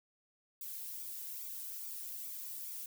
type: noise with flanger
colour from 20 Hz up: violet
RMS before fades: -44 dBFS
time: 0.61-2.86 s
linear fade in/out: 2 ms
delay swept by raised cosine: 0.84 to 2.04 ms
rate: 2.4 Hz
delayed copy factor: +0.65
effects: none